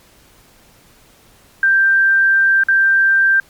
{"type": "tone with dropouts", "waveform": "sine", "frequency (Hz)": 1576, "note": "G6", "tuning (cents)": 9, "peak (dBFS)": -9, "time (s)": [1.63, 3.4], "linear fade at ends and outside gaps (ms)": 2, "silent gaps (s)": [2.636, 2.685], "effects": ["pink hiss -49 dBFS RMS until 3.49 s", "MP3 96 kbps"]}